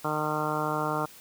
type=harmonic tone; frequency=152.6 Hz; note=D#3; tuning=33 cents flat; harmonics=1 / 2 / 3 / 4 / 5 / 6 / 7 / 8 / 9; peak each=-35 / -35 / -35 / -35 / -35 / -35 / -35 / -35 / -35 dBFS; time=0.04-1.06 s; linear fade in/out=10 ms; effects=white hiss -50 dBFS RMS until 1.2 s